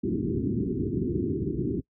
white low-pass noise, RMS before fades -27 dBFS, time 0.03-1.81 s, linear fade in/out 10 ms, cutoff 400 Hz, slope 96 dB/octave, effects noise-tail reverb RT60 0.1 s tail -22 dB re dry + high-pass 80 Hz 12 dB/octave

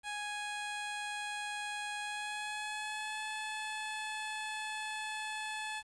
15% pulse tone with pitch glide, 830.6 to 861.9 Hz, G#5 to A5, 0 to -36 cents, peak -31 dBFS, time 0.03-5.83 s, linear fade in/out 50 ms, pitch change +64 cents, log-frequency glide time 2-3.23 s, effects resampled to 22050 Hz + 10-bit

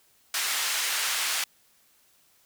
pink band-pass noise, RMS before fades -28 dBFS, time 0.34-1.44 s, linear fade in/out 2 ms, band 1600 to 13000 Hz, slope 12 dB/octave, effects white hiss -63 dBFS RMS until 2.45 s

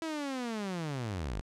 sawtooth linear sweep, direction down, 329.6 to 40.38 Hz, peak -30 dBFS, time 0.02-1.41 s, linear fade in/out 0 ms, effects low-pass 8000 Hz 12 dB/octave

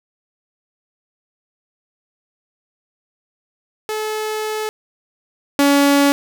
sawtooth tone pair in turn, 431.1 / 282.6 Hz, A4 / C#4, -35 / +34 cents, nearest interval perfect fifth, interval 731 cents, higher first, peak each -17 / -7 dBFS, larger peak second, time 3.89-4.69 / 5.59-6.12 s, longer first, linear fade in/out 0 ms, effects none

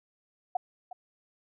sine tone with echo, 733 Hz, F#5, 16 cents flat, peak -24 dBFS, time 0.55-0.57 s, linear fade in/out 5 ms, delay 360 ms, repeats 1, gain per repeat -14 dB, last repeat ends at 0.93 s, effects none

